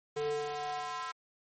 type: tone with high-pass filter sweep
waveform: square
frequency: 147.3 Hz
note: D3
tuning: 6 cents sharp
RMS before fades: -36 dBFS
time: 0.16-1.12 s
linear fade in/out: 10 ms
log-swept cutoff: 370 to 1200 Hz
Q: 3.5
effects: MP3 32 kbps